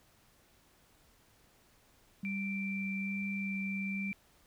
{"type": "tone with vibrato", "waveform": "sine", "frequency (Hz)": 196, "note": "G3", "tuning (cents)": 0, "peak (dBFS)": -35, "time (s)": [2.23, 4.12], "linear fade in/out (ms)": 5, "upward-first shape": "sine", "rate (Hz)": 1.2, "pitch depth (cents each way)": 11}
{"type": "tone", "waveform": "sine", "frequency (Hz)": 2349, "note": "D7", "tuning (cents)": 0, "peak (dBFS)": -38, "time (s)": [2.25, 4.13], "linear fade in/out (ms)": 0}
{"effects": ["pink hiss -66 dBFS RMS until 4.46 s"]}